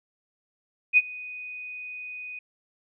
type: tone with ADSR envelope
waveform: sine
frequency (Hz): 2489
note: D#7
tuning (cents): 0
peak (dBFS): -12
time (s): 0.93-2.39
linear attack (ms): 43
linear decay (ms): 37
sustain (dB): -23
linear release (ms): 4
effects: none